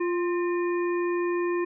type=harmonic tone with a mistuned harmonic; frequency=349.2 Hz; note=F4; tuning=in tune; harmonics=1 / 3 / 5 / 7; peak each=-24 / -34 / -38 / -41 dBFS; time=0-1.65 s; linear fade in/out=10 ms; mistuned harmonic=5; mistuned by=+59 cents; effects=none